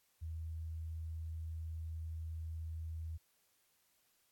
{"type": "tone", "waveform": "sine", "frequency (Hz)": 80.7, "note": "E2", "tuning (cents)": -36, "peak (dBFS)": -40, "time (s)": [0.21, 3.18], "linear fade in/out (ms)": 20, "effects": ["white hiss -75 dBFS RMS until 4.31 s", "AAC 64 kbps"]}